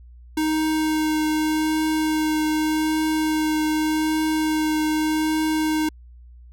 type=tone with vibrato; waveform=square; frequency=311.1 Hz; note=D#4; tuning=in tune; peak=-20 dBFS; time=0.37-5.89 s; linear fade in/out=5 ms; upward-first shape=triangle; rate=0.84 Hz; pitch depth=12 cents each way; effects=added 60 Hz sine -42 dBFS peak until 6.52 s